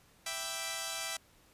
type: chord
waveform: 5% pulse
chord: E minor seventh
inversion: none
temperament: equal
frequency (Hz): 659.3 / 784 / 987.8 / 1174.7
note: E5 / G5 / B5 / D6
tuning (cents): 0 / 0 / 0 / 0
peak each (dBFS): -28 / -29 / -34 / -34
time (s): 0.26-1.17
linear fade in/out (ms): 5
effects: pink hiss -64 dBFS RMS until 1.53 s + resampled to 32000 Hz